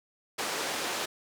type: band-pass noise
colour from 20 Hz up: pink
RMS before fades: -33 dBFS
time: 0.38-1.06 s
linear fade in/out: 10 ms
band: 390 to 8800 Hz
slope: 12 dB/octave
effects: none